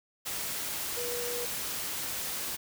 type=tone in noise; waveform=sine; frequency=483.3 Hz; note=B4; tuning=38 cents flat; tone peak=-35 dBFS; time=0.96-1.46 s; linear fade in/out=20 ms; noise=white; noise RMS=-35 dBFS; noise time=0.25-2.57 s; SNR=-3 dB; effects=none